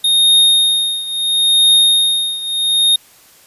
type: tone with tremolo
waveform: square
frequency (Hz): 3701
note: A#7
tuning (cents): -13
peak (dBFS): -7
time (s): 0.04-2.96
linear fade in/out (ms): 5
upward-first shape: triangle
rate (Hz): 0.74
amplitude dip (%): 85
effects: white hiss -46 dBFS RMS until 3.46 s + resampled to 32000 Hz